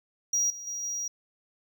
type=tone with level steps; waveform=triangle; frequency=5740 Hz; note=F8; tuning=47 cents sharp; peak=-22 / -37 / -31 / -29 dBFS; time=0.33-1.08 s; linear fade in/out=5 ms; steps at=0.5 / 0.67 / 0.83 s; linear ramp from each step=2 ms; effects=none